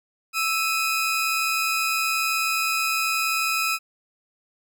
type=tone pair together; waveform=sawtooth; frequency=1318.5 / 2498 Hz; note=E6 / D#7; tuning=0 / +6 cents; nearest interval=major seventh; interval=1106 cents; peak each=-21 dBFS; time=0.33-3.79 s; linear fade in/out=50 ms; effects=none